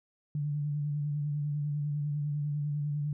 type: tone with vibrato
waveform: sine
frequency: 146.83 Hz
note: D3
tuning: in tune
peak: -29 dBFS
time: 0.35-3.13 s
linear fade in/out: 2 ms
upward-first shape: sine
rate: 10 Hz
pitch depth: 33 cents each way
effects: none